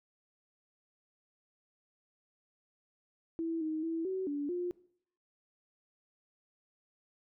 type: tone with pitch steps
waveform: sine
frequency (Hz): 329 / 313.6 / 327.9 / 377.6 / 288.1 / 354.4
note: E4 / D#4 / E4 / F#4 / D4 / F4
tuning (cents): -3 / +14 / -9 / +35 / -33 / +25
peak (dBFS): -32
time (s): 3.39-4.71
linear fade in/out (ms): 0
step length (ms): 220
effects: noise-tail reverb RT60 0.6 s tail -20 dB re dry